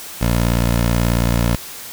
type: tone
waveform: 15% pulse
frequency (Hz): 58.4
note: A#1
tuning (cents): +4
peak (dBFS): -8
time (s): 0.21-1.56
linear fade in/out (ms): 5
effects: white hiss -33 dBFS RMS until 1.92 s